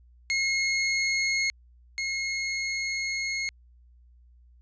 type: tone pair in turn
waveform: sawtooth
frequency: 2159 / 2159 Hz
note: C#7 / C#7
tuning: -46 / -46 cents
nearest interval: unison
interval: 0 cents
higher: neither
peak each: -20 / -24 dBFS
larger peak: first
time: 0.3-1.5 / 1.98-3.49 s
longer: second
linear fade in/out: 0 ms
effects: added 60 Hz sine -53 dBFS peak until 4.61 s + resampled to 16000 Hz